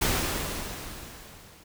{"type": "noise with level ramp", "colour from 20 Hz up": "pink", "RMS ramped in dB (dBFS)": [-24, -53], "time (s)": [0.01, 1.64], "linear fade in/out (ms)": 10, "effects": []}